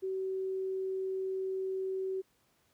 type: tone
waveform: sine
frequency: 380 Hz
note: F#4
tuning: 46 cents sharp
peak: -32 dBFS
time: 0.02-2.22 s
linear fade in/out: 20 ms
effects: pink hiss -71 dBFS RMS until 2.73 s + high-pass 80 Hz 12 dB/octave